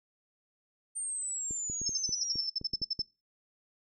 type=exponential sweep; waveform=sine; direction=down; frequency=8880 to 5274 Hz; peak=-33 dBFS; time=0.95-2.49 s; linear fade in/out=20 ms
type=clicks; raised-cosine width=3 ms; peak=-30 dBFS; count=10; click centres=1.509 / 1.699 / 1.816 / 1.893 / 2.092 / 2.357 / 2.614 / 2.736 / 2.817 / 2.992 s
type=tone bursts; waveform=sine; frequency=5280 Hz; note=E8; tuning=2 cents sharp; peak=-28 dBFS; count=14; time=1.86-3.02 s; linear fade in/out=5 ms; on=29 ms; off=58 ms
effects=noise-tail reverb RT60 0.3 s tail -23 dB re dry